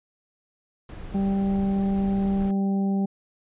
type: noise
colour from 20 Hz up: brown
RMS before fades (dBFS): -36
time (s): 0.89-2.51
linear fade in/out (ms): 2
type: harmonic tone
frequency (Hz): 196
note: G3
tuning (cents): 0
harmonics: 1 / 2 / 3 / 4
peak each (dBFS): -21 / -34 / -41 / -37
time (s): 1.14-3.06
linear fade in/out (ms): 10
effects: resampled to 8000 Hz